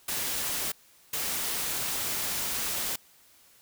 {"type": "noise bursts at uneven times", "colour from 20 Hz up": "white", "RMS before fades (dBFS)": -31, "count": 2, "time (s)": [[0.08, 0.72], [1.13, 2.96]], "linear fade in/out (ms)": 5, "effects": ["white hiss -59 dBFS RMS until 3.61 s"]}